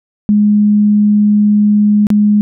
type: tone with dropouts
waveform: sine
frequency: 208.3 Hz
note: G#3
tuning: 5 cents sharp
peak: -6 dBFS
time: 0.29-2.41 s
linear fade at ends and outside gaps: 0 ms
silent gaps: 2.069-2.103 s
effects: none